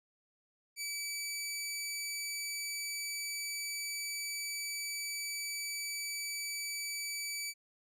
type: tone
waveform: 15% pulse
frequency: 2300 Hz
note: D7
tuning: 37 cents flat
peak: -30 dBFS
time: 0.76-7.54 s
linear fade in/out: 50 ms
effects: none